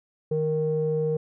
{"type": "tone with low-pass filter", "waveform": "square", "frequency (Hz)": 155.56, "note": "D#3", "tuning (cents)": 0, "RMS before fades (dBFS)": -25, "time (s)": [0.31, 1.17], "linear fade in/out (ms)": 5, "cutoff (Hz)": 440, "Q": 7.3, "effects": []}